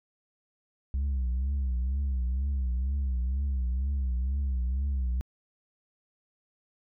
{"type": "tone with vibrato", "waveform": "sine", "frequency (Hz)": 65.41, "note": "C2", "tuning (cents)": 0, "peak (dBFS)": -23, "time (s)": [0.94, 5.21], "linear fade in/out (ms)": 0, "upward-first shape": "triangle", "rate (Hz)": 2.1, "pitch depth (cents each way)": 140, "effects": ["tanh soft clip ceiling -25 dBFS"]}